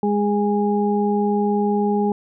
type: harmonic tone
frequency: 206 Hz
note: G#3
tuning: 14 cents flat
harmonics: 1 / 2 / 4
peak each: -19 / -21 / -24 dBFS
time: 0.03-2.12 s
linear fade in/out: 2 ms
effects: none